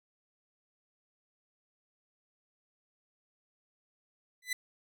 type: tone with exponential growth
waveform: sawtooth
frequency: 2000 Hz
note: B6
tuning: 21 cents sharp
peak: -25 dBFS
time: 4.42-4.53 s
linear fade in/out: 5 ms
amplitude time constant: 23 ms
effects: none